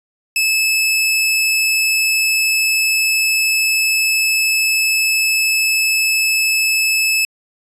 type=tone; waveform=sawtooth; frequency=2607 Hz; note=E7; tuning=20 cents flat; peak=-10 dBFS; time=0.36-7.25 s; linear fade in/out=2 ms; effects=resampled to 32000 Hz